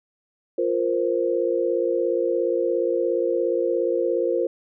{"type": "chord", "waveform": "sine", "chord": "F suspended fourth", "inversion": "none", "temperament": "equal", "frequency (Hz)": [349.2, 466.2, 523.3], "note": ["F4", "Bb4", "C5"], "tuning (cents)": [0, 0, 0], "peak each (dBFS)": -24, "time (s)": [0.58, 4.47], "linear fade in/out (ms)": 5, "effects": []}